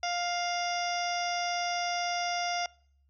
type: harmonic tone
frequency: 702 Hz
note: F5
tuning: 9 cents sharp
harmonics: 1 / 2 / 3 / 4 / 5 / 7 / 8 / 9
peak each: -31 / -39 / -38 / -41 / -43 / -40 / -40 / -49 dBFS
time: 0.03-2.66 s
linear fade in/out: 2 ms
effects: noise-tail reverb RT60 0.6 s tail -24 dB re dry + added 69 Hz sine -64 dBFS peak until 3.09 s